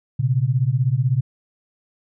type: beating tone pair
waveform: sine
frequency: 120 / 136 Hz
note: B2 / C#3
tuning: -49 / -33 cents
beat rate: 16 Hz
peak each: -19 dBFS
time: 0.19-1.21 s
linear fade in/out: 10 ms
effects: none